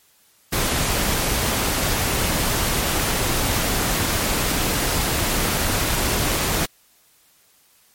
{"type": "noise", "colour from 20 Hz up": "pink", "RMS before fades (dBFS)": -21, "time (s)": [0.52, 6.66], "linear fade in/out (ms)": 10, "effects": ["white hiss -57 dBFS RMS until 7.94 s", "MP3 64 kbps"]}